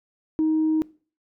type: tone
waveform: sine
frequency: 314.2 Hz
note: D#4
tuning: 17 cents sharp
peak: -17 dBFS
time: 0.39-0.82 s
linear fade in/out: 0 ms
effects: noise-tail reverb RT60 0.4 s tail -22 dB re dry + tanh soft clip ceiling -15 dBFS